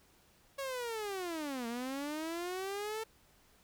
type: linear two-way sweep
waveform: sawtooth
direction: down then up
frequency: 557 to 228.4 to 448.3 Hz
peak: -33 dBFS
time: 0.58-3.04 s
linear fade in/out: 10 ms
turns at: 1.67 s
effects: pink hiss -66 dBFS RMS until 3.63 s